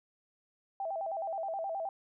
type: tone with vibrato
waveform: sine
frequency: 717 Hz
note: F5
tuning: 45 cents sharp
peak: -33 dBFS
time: 0.8-1.89 s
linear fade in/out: 2 ms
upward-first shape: square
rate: 9.5 Hz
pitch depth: 160 cents each way
effects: none